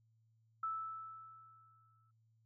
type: tone with exponential decay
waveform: sine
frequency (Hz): 1314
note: E6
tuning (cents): -6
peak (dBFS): -35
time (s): 0.63-2.11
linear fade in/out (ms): 5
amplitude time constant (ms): 320
effects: noise-tail reverb RT60 0.2 s tail -22 dB re dry + added 112 Hz sine -70 dBFS peak until 2.45 s